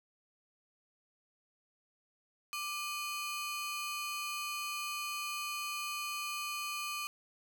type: ring-modulated tone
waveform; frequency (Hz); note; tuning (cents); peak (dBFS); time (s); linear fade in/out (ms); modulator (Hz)
sawtooth; 1828; A#6; -34; -30; 2.53-7.07; 0; 646
effects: none